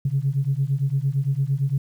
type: beating tone pair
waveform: sine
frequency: 133.2 / 142 Hz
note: C3 / C#3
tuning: +31 / +42 cents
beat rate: 8.8 Hz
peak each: -22 dBFS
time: 0.05-1.78 s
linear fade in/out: 5 ms
effects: tanh soft clip ceiling -12 dBFS + 9-bit